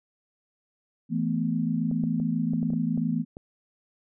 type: chord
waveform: sine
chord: E suspended fourth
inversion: none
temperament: just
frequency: 164.81 / 219.8 / 247.2 Hz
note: E3 / A3 / B3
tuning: 0 / -2 / +2 cents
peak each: -28 dBFS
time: 1.09-3.25 s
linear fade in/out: 50 ms
type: clicks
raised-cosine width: 2 ms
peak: -27 dBFS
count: 9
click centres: 1.913 / 2.038 / 2.2 / 2.535 / 2.629 / 2.703 / 2.735 / 2.976 / 3.369 s
effects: none